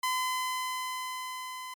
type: tone with level ramp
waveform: sawtooth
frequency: 1020 Hz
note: C6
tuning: 44 cents flat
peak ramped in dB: -23 to -35 dBFS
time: 0.03-1.74 s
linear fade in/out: 5 ms
effects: MP3 96 kbps